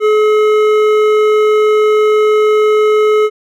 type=tone with hard clipping; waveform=sine; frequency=426.9 Hz; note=G#4; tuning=48 cents sharp; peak=-9 dBFS; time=0-3.3 s; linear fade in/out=50 ms; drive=11 dB; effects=none